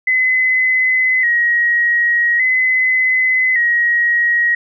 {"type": "tone with vibrato", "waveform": "sine", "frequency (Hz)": 1960, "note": "B6", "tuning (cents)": -14, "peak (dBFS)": -11, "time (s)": [0.07, 4.55], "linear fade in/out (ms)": 5, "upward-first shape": "square", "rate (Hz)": 0.43, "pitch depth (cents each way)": 60, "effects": []}